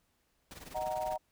pink noise with tremolo, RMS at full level -46 dBFS, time 0.51-1.16 s, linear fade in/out 0 ms, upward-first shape sine, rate 20 Hz, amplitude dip 75%
sine chord, D# minor, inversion none, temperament just, 622.3 / 746.7 / 933.4 Hz, D#5 / F#5 / A#5, 0 / +16 / +2 cents, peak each -36 / -36 / -39 dBFS, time 0.74-1.18 s, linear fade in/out 20 ms
effects pink hiss -75 dBFS RMS until 1.31 s

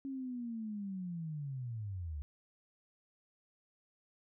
sine linear sweep, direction down, 274.9 to 69 Hz, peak -38 dBFS, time 0.05-2.22 s, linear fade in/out 0 ms, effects none

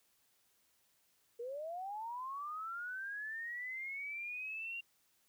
sine linear sweep, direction up, 456.8 to 2786 Hz, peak -40 dBFS, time 1.39-4.81 s, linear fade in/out 10 ms, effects white hiss -74 dBFS RMS until 5.28 s

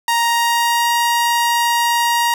sawtooth tone with pitch glide, 935 to 943.1 Hz, A#5 to A#5, +5 to +20 cents, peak -10 dBFS, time 0.08-2.34 s, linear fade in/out 2 ms, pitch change +15 cents, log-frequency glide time 0.19-0.91 s, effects none

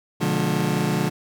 30% pulse chord, B diminished seventh, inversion none, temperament just, 123.47 / 148.16 / 177.8 / 213.4 Hz, B2 / D3 / F3 / Ab3, 0 / +16 / +31 / +47 cents, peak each -27 / -22 / -22 / -24 dBFS, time 0.2-1.1 s, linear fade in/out 20 ms, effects none

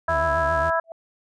harmonic tone, 329.6 Hz, E4, in tune, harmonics 2 / 3 / 4 / 5, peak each -23 / -25 / -26 / -27 dBFS, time 0.08-0.8 s, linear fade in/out 5 ms
35% pulse tone with vibrato, 76.1 Hz, D#2, 38 cents flat, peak -27 dBFS, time 0.08-0.71 s, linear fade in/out 20 ms, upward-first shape triangle, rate 7.3 Hz, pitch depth 210 cents each way
sine tone with exponential growth, 659.3 Hz, E5, in tune, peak -30 dBFS, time 0.84-0.92 s, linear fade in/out 1 ms, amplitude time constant 17 ms
effects resampled to 22050 Hz

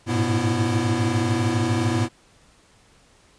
square tone cluster, 101.2 / 108.4 / 121.1 / 245 / 332.1 Hz, G#2 / A2 / B2 / B3 / E4, -44 / -25 / -34 / -14 / +13 cents, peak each -27 dBFS, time 0.06-2.09 s, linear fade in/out 50 ms, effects pink hiss -56 dBFS RMS until 3.38 s + resampled to 22050 Hz

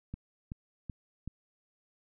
click train, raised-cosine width 5 ms, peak -26 dBFS, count 4, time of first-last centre 0.14-1.276 s, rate 2.64 Hz, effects none

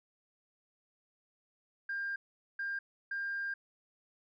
sine tone bursts at uneven times, 1600 Hz, G6, 35 cents sharp, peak -33 dBFS, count 3, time 1.89-2.16 / 2.59-2.79 / 3.11-3.54 s, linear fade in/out 5 ms, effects tanh soft clip ceiling -30 dBFS

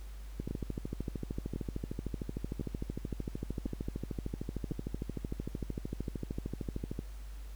two click trains, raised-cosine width 3 ms, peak -23 / -23 dBFS, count 88 / 5, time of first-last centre 0.4-6.991 / 0.51-4.712 s, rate 13.2 / 0.952 Hz, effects added 50 Hz sine -42 dBFS peak until 7.55 s + pink hiss -59 dBFS RMS until 7.55 s

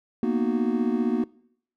triangle chord, B major seventh, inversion third, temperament just, 231.5 / 246.9 / 308.7 / 370.4 Hz, A#3 / B3 / D#4 / F#4, -12 / 0 / -14 / +2 cents, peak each -23 / -24 / -28 / -27 dBFS, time 0.23-1.24 s, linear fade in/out 2 ms, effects noise-tail reverb RT60 0.7 s tail -23 dB re dry

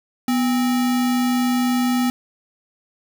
sine tone with sample-and-hold, 246.9 Hz, B3, in tune, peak -16 dBFS, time 0.28-2.1 s, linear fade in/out 2 ms, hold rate 1050 Hz, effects none

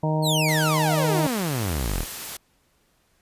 harmonic tone, 155.56 Hz, D#3, in tune, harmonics 1 / 2 / 3 / 4 / 5 / 6, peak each -22 / -30 / -32 / -28 / -35 / -30 dBFS, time 0.03-1.27 s, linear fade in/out 5 ms
sawtooth exponential sweep, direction down, 4435 to 34 Hz, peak -20 dBFS, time 0.22-2.06 s, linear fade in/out 50 ms
white noise, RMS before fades -34 dBFS, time 0.48-2.37 s, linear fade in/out 5 ms
effects pink hiss -65 dBFS RMS until 3.21 s + resampled to 32000 Hz

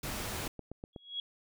pink noise, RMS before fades -38 dBFS, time 0.03-0.48 s, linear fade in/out 5 ms
click train, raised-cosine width 2 ms, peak -29 dBFS, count 5, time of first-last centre 0.47-0.962 s, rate 8.13 Hz
sine tone with exponential growth, 3322 Hz, G#7, in tune, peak -31 dBFS, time 0.93-1.2 s, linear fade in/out 2 ms, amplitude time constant 57 ms
effects none

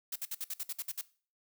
blue noise bursts, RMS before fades -37 dBFS, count 10, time 0.12-1.013 s, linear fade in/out 5 ms, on 38 ms, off 57 ms, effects noise-tail reverb RT60 0.4 s tail -19 dB re dry

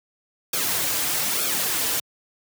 white noise with flanger, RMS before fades -24 dBFS, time 0.53-2 s, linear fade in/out 5 ms, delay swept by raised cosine 1 to 5.5 ms, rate 1.1 Hz, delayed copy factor -0.7, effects high-pass 100 Hz 12 dB/octave

